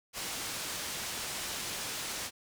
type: low-pass noise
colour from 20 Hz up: white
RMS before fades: -38 dBFS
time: 0.13-2.31 s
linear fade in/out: 50 ms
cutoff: 8300 Hz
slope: 12 dB/octave
effects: none